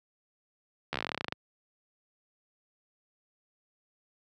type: slowing click train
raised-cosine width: 0.3 ms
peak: -15 dBFS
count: 17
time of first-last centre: 0.93-1.324 s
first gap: 13 ms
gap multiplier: 1.08
effects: high-pass 100 Hz 12 dB/octave